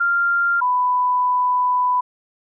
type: tone pair in turn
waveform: sine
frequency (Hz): 1392 / 994.9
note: F6 / B5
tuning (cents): -6 / +12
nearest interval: tritone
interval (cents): 582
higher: first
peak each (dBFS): -15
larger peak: neither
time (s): 0-0.61 / 0.61-2.01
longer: second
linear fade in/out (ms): 10
effects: none